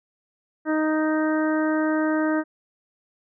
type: harmonic tone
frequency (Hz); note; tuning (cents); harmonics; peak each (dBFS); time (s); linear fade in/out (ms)
311.1; D#4; 0; 1 / 2 / 3 / 4 / 5 / 6; -21 / -27 / -33 / -33 / -31 / -36; 0.65-2.44; 50
effects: none